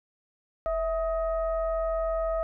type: tone with frequency modulation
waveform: sine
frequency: 652 Hz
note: E5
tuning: 19 cents flat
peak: -25 dBFS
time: 0.66-2.43 s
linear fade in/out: 0 ms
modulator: 609 Hz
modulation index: 0.65
effects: none